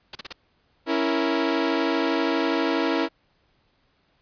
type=noise bursts; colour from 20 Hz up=white; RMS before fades=-31 dBFS; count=4; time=0.13-0.327 s; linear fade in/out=5 ms; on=23 ms; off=35 ms
type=chord; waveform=sawtooth; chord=A# diminished; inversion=first; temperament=equal; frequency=277.2 / 329.6 / 466.2 Hz; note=C#4 / E4 / A#4; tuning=0 / 0 / 0 cents; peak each=-22 / -20 / -24 dBFS; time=0.86-3.09 s; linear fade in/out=50 ms
effects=pink hiss -66 dBFS RMS until 4.21 s + resampled to 11025 Hz